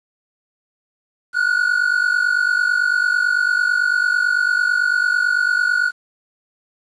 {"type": "tone pair together", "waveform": "triangle", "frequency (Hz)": [1437, 1486], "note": ["F6", "F#6"], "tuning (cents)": [49, 7], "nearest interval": "minor second", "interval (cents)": 58, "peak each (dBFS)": -16, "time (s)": [1.33, 5.92], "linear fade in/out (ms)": 50, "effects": ["resampled to 22050 Hz", "8-bit"]}